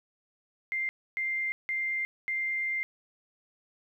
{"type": "tone bursts at uneven times", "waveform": "sine", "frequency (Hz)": 2097, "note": "C7", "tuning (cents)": 3, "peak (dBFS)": -28, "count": 4, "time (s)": [[0.72, 0.89], [1.17, 1.52], [1.69, 2.05], [2.28, 2.83]], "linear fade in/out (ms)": 0, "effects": ["11-bit"]}